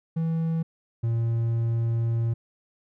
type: tone pair in turn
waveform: triangle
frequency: 163.3 / 115.47 Hz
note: E3 / A#2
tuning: -16 / -16 cents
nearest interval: tritone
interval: 600 cents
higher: first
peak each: -21 / -20 dBFS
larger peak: second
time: 0.16-0.63 / 1.03-2.34 s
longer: second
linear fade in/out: 10 ms
effects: none